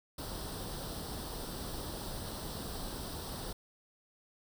pink noise with comb filter, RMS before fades -41 dBFS, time 0.18-3.53 s, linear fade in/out 5 ms, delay 0.22 ms, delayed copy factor +0.7, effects none

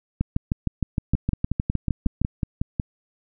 two click trains, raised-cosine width 5 ms, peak -10 / -9 dBFS, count 10 / 14, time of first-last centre 1.15-2.798 / 0.21-2.216 s, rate 5.46 / 6.48 Hz, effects none

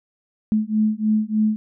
sine beating tone pair, 213.7 / 217 Hz, G#3 / A3, +50 / -24 cents, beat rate 3.3 Hz, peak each -20 / -20 dBFS, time 0.52-1.56 s, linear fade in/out 0 ms, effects none

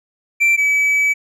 triangle tone pair in turn, 2346 / 2290 Hz, D7 / D7, -2 / -44 cents, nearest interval unison, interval 42 cents, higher first, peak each -9 / -11 dBFS, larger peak first, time 0.4-0.57 / 0.57-1.14 s, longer second, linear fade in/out 20 ms, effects resampled to 32000 Hz

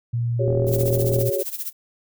sine tone, 118.2 Hz, A#2, 24 cents sharp, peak -20 dBFS, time 0.13-1.3 s, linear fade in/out 10 ms
sine chord, F# suspended second, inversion none, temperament equal with one note detuned, 370 / 407.7 / 554.4 Hz, F#4 / G#4 / C#5, 0 / -32 / 0 cents, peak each -27 / -26 / -24 dBFS, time 0.39-1.43 s, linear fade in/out 10 ms
click train, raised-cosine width 2 ms, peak -15 dBFS, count 32, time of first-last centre 0.48-1.211 s, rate 42.4 Hz
violet noise with tremolo, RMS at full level -27 dBFS, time 0.66-1.73 s, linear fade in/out 50 ms, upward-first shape sine, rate 15 Hz, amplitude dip 80%
effects none

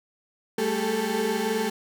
35% pulse tone cluster, 197.6 / 222.1 / 393.5 / 421.6 / 440.9 Hz, G3 / A3 / G4 / G#4 / A4, +14 / +16 / +7 / +26 / +4 cents, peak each -32 / -28 / -30 / -32 / -26 dBFS, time 0.58-1.7 s, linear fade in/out 5 ms, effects none

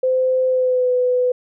sine tone with pitch glide, 515 to 499.2 Hz, C5 to B4, -28 to +19 cents, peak -14 dBFS, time 0.03-1.32 s, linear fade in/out 5 ms, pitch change -53 cents, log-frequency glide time 0.47-0.92 s, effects none

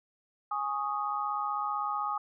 sine chord, Ab suspended fourth, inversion none, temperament equal, 830.6 / 1108.7 / 1244.5 Hz, Ab5 / Db6 / Eb6, 0 / 0 / 0 cents, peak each -34 / -37 / -32 dBFS, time 0.51-2.18 s, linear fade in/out 5 ms, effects none

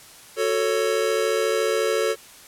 square chord, F# minor, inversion none, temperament just, 370 / 444 / 555 Hz, F#4 / A4 / C#5, 0 / +16 / +2 cents, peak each -28 / -23 / -26 dBFS, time 0.36-2.16 s, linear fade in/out 50 ms, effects white hiss -46 dBFS RMS until 2.47 s + low-pass 12000 Hz 12 dB/octave

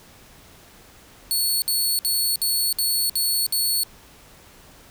15% pulse tone bursts, 4409 Hz, C#8, 10 cents flat, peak -13 dBFS, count 7, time 1.31-3.834 s, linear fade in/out 0 ms, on 310 ms, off 59 ms, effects pink hiss -49 dBFS RMS until 4.9 s

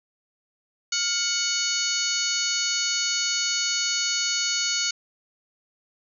harmonic tone with a mistuned harmonic, 740 Hz, F#5, in tune, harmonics 2 / 3 / 4 / 5 / 6 / 7 / 8 / 9, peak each -33 / -33 / -32 / -35 / -27 / -36 / -33 / -28 dBFS, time 0.92-4.91 s, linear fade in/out 5 ms, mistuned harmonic 2, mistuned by -78 cents, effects none

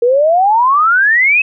sine exponential sweep, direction up, 463.5 to 2613 Hz, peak -7 dBFS, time 0.02-1.42 s, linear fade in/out 5 ms, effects none

